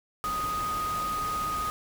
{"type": "tone in noise", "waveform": "sine", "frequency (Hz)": 1244.5, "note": "D#6", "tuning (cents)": 0, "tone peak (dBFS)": -28, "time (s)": [0.24, 1.7], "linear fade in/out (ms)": 0, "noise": "pink", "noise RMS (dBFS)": -38, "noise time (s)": [0.24, 1.7], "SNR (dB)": 7, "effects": []}